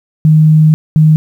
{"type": "tone bursts at uneven times", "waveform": "sine", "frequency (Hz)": 155.56, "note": "D#3", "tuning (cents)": 0, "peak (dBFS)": -3, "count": 2, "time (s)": [[0.25, 0.74], [0.96, 1.16]], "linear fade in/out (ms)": 0, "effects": ["7-bit"]}